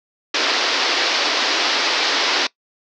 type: band-pass noise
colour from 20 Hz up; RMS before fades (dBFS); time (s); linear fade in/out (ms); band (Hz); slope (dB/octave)
white; -19; 0.34-2.47; 5; 270 to 5300; 48
effects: noise-tail reverb RT60 0.1 s tail -21 dB re dry